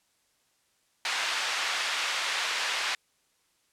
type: band-pass noise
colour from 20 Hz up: white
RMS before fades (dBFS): -30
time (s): 1.05-2.95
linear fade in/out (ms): 2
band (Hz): 930 to 3500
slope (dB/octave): 12
effects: white hiss -70 dBFS RMS until 3.72 s + low-pass 10000 Hz 12 dB/octave